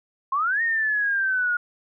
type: exponential two-way sweep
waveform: sine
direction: up then down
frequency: 1046.5 to 1864.7 to 1425 Hz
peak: -20 dBFS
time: 0.32-1.57 s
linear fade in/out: 5 ms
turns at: 0.62 s
effects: none